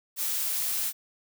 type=noise; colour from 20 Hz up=blue; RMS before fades=-29 dBFS; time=0.16-0.93 s; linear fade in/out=50 ms; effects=none